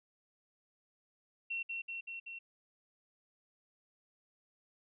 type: tone with echo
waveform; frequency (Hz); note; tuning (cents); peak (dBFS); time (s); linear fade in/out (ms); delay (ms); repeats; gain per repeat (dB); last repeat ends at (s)
sine; 2720; F7; -46; -35; 1.5-1.63; 10; 190; 4; -2; 2.39
effects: none